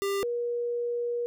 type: tone pair in turn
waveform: square / sine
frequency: 397.2 / 478 Hz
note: G4 / A#4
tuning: +23 / +43 cents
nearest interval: minor third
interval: 320 cents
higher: second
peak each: -27 dBFS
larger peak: neither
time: 0.02-0.23 / 0.23-1.26 s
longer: second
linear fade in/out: 0 ms
effects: none